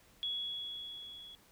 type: tone with level ramp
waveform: sine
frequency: 3361 Hz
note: G#7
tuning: 20 cents sharp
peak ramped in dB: -33 to -49 dBFS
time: 0.23-1.35 s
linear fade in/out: 0 ms
effects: pink hiss -64 dBFS RMS until 1.51 s